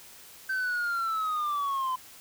sine linear sweep, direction down, 1552 to 1014 Hz, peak -24 dBFS, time 0.49-1.96 s, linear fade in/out 10 ms, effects tanh soft clip ceiling -26 dBFS + white hiss -50 dBFS RMS until 2.2 s

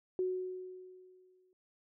sine tone with exponential decay, 369.1 Hz, F#4, 4 cents flat, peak -29 dBFS, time 0.19-1.53 s, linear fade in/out 1 ms, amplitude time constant 290 ms, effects none

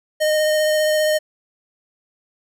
square tone with vibrato, 615 Hz, D#5, 20 cents flat, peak -16 dBFS, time 0.2-1.19 s, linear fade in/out 20 ms, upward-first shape sine, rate 15 Hz, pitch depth 12 cents each way, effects none

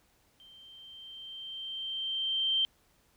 sine tone with level ramp, 3136 Hz, G7, in tune, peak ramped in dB -53 to -24 dBFS, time 0.4-2.65 s, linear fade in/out 0 ms, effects pink hiss -68 dBFS RMS until 3.16 s

